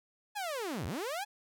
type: linear two-way sweep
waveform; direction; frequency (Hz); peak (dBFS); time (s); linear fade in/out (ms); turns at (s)
sawtooth; down then up; 859 to 69.3 to 859; -31; 0.35-1.25; 20; 0.86
effects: none